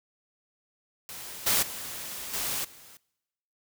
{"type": "noise with level steps", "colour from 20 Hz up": "white", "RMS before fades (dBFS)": [-41, -24, -38, -31, -51], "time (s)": [1.09, 2.97], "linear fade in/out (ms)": 0, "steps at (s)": [1.46, 1.62, 2.33, 2.64], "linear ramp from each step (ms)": 10, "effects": ["noise-tail reverb RT60 1.0 s tail -25 dB re dry"]}